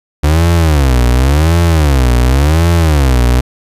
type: tone with vibrato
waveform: 35% pulse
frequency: 71.8 Hz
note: D2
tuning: 39 cents flat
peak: -5 dBFS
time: 0.23-3.41 s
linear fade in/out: 10 ms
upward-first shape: sine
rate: 0.91 Hz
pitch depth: 300 cents each way
effects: resampled to 32000 Hz